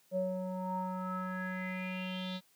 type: tone with low-pass filter sweep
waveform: square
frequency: 185 Hz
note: F#3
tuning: in tune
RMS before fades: -37 dBFS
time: 0.11-2.41 s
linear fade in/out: 50 ms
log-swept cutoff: 530 to 3900 Hz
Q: 7.1
effects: white hiss -68 dBFS RMS until 2.55 s + high-pass 100 Hz 12 dB/octave